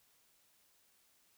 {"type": "silence", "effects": ["white hiss -71 dBFS RMS until 1.37 s"]}